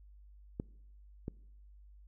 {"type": "clicks", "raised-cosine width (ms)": 3, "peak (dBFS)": [-23, -25], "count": 2, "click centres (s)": [0.599, 1.281], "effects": ["noise-tail reverb RT60 0.8 s tail -24 dB re dry", "added 50 Hz sine -54 dBFS peak until 2.07 s"]}